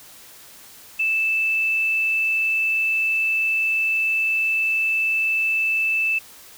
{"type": "tone", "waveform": "sine", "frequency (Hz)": 2637, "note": "E7", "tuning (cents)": 0, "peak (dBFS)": -18, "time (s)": [0.99, 6.19], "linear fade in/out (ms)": 10, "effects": ["white hiss -45 dBFS RMS until 6.57 s"]}